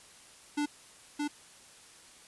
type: tone with echo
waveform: square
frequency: 293.7 Hz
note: D4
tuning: in tune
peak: -29 dBFS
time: 0.57-0.66 s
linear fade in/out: 10 ms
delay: 620 ms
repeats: 1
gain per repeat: -2 dB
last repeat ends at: 1.28 s
effects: white hiss -55 dBFS RMS until 2.27 s + resampled to 24000 Hz